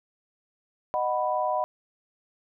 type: chord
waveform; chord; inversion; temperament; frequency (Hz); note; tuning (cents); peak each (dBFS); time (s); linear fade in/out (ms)
sine; B major; first; just; 617.4 / 740.8 / 987.8; D#5 / F#5 / B5; -14 / +2 / 0; -28; 0.94-1.64; 0
effects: none